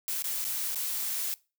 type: noise with dropouts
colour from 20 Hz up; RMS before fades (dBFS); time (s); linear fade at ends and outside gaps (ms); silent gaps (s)
blue; -32; 0.08-1.34; 0; 0.222-0.242 / 0.443-0.45 / 0.747-0.757
effects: noise-tail reverb RT60 0.3 s tail -22 dB re dry